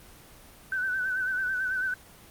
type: tone with vibrato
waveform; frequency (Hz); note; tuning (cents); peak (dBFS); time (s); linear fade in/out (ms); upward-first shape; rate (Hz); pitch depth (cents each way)
sine; 1518; F#6; +44; -26; 0.72-1.94; 2; sine; 9.1; 50
effects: pink hiss -51 dBFS RMS until 2.3 s + Opus 24 kbps